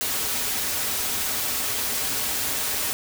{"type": "noise with comb filter", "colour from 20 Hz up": "white", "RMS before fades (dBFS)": -26, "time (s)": [0.01, 2.93], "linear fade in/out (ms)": 0, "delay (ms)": 5.8, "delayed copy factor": -0.55, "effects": []}